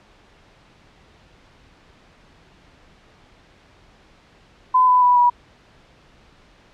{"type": "tone with pitch steps", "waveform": "sine", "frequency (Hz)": [1013, 999.1, 985.3, 971.7], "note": ["B5", "B5", "B5", "B5"], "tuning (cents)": [44, 20, -4, -28], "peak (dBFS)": -11, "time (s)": [4.74, 5.3], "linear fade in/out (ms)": 10, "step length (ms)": 140, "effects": ["pink hiss -52 dBFS RMS until 6.73 s", "low-pass 4000 Hz 12 dB/octave"]}